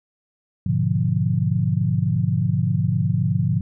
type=chord; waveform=sine; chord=G# diminished seventh; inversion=none; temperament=equal; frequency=103.83 / 123.47 / 146.83 / 174.61 Hz; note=G#2 / B2 / D3 / F3; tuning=0 / 0 / 0 / 0 cents; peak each=-23 dBFS; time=0.66-3.61 s; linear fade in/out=5 ms; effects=none